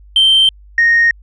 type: tone pair in turn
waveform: sine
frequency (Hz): 3126 / 1858.7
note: G7 / A#6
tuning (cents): -6 / -6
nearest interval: major sixth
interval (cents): 900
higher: first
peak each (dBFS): -5 / -6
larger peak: first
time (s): 0.16-0.49 / 0.78-1.11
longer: neither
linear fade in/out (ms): 2
effects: tanh soft clip ceiling -4 dBFS + added 50 Hz sine -38 dBFS peak until 1.22 s